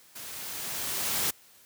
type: noise with level ramp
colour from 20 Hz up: white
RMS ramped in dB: -42 to -27 dBFS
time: 0.15-1.31 s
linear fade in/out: 10 ms
effects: white hiss -57 dBFS RMS until 1.65 s + high-pass 60 Hz 12 dB/octave